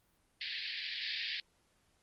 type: band-pass noise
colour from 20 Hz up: white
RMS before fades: -39 dBFS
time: 0.41-1.4 s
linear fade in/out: 2 ms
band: 1700 to 4800 Hz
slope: 96 dB/octave
effects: pink hiss -73 dBFS RMS until 2.02 s + Opus 32 kbps